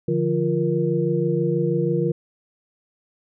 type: tone cluster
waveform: sine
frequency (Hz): 146.6 / 172.8 / 348 / 470.2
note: D3 / F3 / F4 / A#4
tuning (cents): -3 / -18 / -6 / +15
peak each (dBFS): -24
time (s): 0.08-2.12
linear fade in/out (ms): 5
effects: none